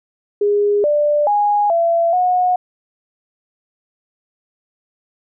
sine tone with pitch steps, 410.7 / 591 / 825 / 675 / 727 Hz, G#4 / D5 / G#5 / E5 / F#5, -19 / +11 / -12 / +41 / -31 cents, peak -12 dBFS, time 0.41-2.56 s, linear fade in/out 5 ms, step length 430 ms, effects none

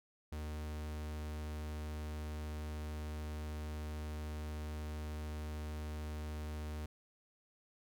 45% pulse tone, 76.1 Hz, D#2, 38 cents flat, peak -40 dBFS, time 0.32-6.86 s, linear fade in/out 5 ms, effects none

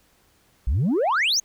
sine exponential sweep, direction up, 51.91 to 6690 Hz, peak -16 dBFS, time 0.67-1.4 s, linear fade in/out 5 ms, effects tanh soft clip ceiling -17 dBFS + pink hiss -61 dBFS RMS until 1.44 s

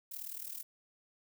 violet noise with amplitude modulation, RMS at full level -40 dBFS, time 0.11-0.63 s, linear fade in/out 10 ms, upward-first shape sine, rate 38.9 Hz, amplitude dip 80%, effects none

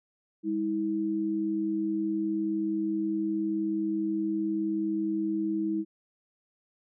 sine tone pair together, 202.8 / 321.9 Hz, G#3 / E4, -41 / -41 cents, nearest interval minor sixth, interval 800 cents, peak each -33 / -27 dBFS, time 0.43-5.85 s, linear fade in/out 50 ms, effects none

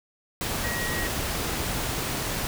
sine tone in noise, 1900 Hz, A#6, 33 cents sharp, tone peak -31 dBFS, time 0.64-1.07 s, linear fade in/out 0 ms, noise pink, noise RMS -29 dBFS, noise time 0.41-2.47 s, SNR -5 dB, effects none

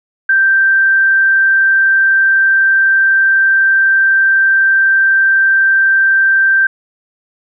sine tone, 1568 Hz, G6, in tune, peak -7 dBFS, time 0.29-6.67 s, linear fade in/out 5 ms, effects none

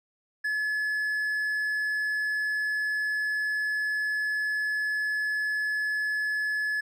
triangle tone, 1711 Hz, A6, 49 cents flat, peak -24 dBFS, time 0.44-6.81 s, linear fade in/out 10 ms, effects none

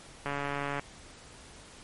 click train, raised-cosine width 0.5 ms, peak -18 dBFS, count 77, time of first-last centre 0.26-0.795 s, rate 142 Hz, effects pink hiss -51 dBFS RMS until 1.83 s + MP3 48 kbps

